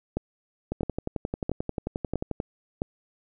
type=two click trains; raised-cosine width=2 ms; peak=-15 / -13 dBFS; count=20 / 5; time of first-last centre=0.72-2.401 / 0.17-2.819 s; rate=11.3 / 1.51 Hz; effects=none